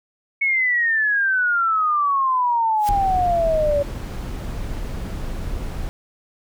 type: exponential sweep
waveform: sine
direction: down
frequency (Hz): 2217 to 566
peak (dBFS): -16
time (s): 0.41-3.83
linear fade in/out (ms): 10
type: noise with exponential growth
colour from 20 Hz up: white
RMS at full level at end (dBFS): -28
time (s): 2.75-2.89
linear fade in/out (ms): 1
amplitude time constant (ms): 29
type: noise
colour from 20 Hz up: brown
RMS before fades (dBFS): -27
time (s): 2.89-5.89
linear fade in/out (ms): 0
effects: none